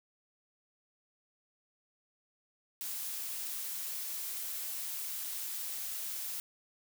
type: noise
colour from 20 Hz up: blue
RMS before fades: -39 dBFS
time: 2.81-6.4 s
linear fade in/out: 0 ms
effects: none